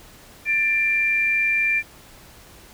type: tone pair together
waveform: sine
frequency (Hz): 1776 / 2371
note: A6 / D7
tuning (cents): +16 / +16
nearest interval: perfect fourth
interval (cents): 500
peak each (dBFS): -26 / -18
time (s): 0.45-1.83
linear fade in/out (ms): 50
effects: pink hiss -47 dBFS RMS until 2.73 s